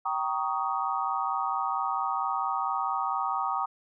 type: chord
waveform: sine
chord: Eb dominant seventh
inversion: first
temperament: just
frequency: 777.8 / 933.4 / 1120.1 / 1244.5 Hz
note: G5 / Bb5 / Db6 / Eb6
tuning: -14 / +2 / +18 / 0 cents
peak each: -32 / -32 / -33 / -31 dBFS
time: 0.05-3.66 s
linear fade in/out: 10 ms
effects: none